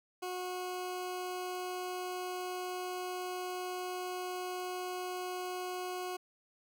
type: tone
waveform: 20% pulse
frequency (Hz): 364.2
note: F#4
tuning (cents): -27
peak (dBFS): -32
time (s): 0.22-6.17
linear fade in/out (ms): 10
effects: none